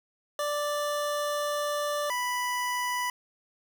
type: tone pair in turn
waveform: 25% pulse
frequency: 587.3 / 987.7 Hz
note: D5 / B5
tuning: 0 / 0 cents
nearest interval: major sixth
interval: 900 cents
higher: second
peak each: -24 dBFS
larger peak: neither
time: 0.39-2.1 / 2.1-3.1 s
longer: first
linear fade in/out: 2 ms
effects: 9-bit